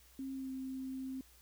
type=tone with pitch glide; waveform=sine; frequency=267.6 to 262.9 Hz; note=C4 to C4; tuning=+39 to +8 cents; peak=-39 dBFS; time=0.19-1.21 s; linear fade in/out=2 ms; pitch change=-31 cents; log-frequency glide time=0.33-0.51 s; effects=added 60 Hz sine -64 dBFS peak until 1.41 s + white hiss -64 dBFS RMS until 1.41 s